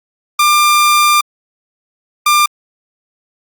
sawtooth tone bursts at uneven times, 1194 Hz, D6, 28 cents sharp, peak -4 dBFS, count 2, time 0.39-1.21 / 2.26-2.46 s, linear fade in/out 5 ms, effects Opus 48 kbps

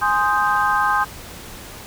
sine chord, Ab major seventh, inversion none, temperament equal, 830.6 / 1046.5 / 1244.5 / 1568 Hz, Ab5 / C6 / Eb6 / G6, 0 / 0 / 0 / 0 cents, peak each -21 dBFS, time 0.01-1.05 s, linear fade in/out 20 ms, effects pink hiss -37 dBFS RMS until 1.86 s

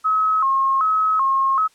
sine tone with vibrato, 1174.7 Hz, D6, in tune, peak -15 dBFS, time 0.04-1.68 s, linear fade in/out 20 ms, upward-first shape square, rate 1.3 Hz, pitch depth 150 cents each way, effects white hiss -57 dBFS RMS until 1.74 s + low-pass 9000 Hz 12 dB/octave

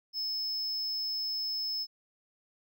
triangle tone, 5220 Hz, E8, 18 cents flat, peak -30 dBFS, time 0.13-1.87 s, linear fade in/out 50 ms, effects none

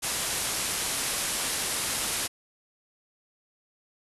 white low-pass noise, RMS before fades -30 dBFS, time 0.02-2.28 s, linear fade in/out 20 ms, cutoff 12000 Hz, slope 96 dB/octave, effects none

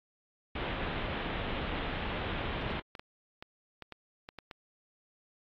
pink low-pass noise, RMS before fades -36 dBFS, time 0.55-2.8 s, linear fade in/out 5 ms, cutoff 3500 Hz, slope 48 dB/octave
clicks, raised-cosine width 0.3 ms, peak -27 dBFS, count 10, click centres 2.623 / 2.704 / 2.952 / 2.995 / 3.425 / 3.823 / 3.923 / 4.289 / 4.387 / 4.512 s
effects AAC 32 kbps

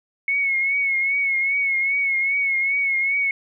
sine tone with vibrato, 2194 Hz, C#7, 18 cents flat, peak -18 dBFS, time 0.28-3.31 s, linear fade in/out 2 ms, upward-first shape triangle, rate 2.5 Hz, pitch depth 58 cents each way, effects none

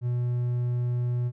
triangle tone, 122.1 Hz, B2, 19 cents flat, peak -22 dBFS, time 0.01-1.32 s, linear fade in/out 50 ms, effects none

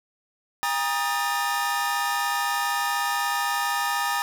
45% pulse tone cluster, 809 / 945 / 1242 / 1778 Hz, G#5 / A#5 / D#6 / A6, -46 / +23 / -3 / +18 cents, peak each -29 dBFS, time 0.63-4.22 s, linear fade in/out 0 ms, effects none

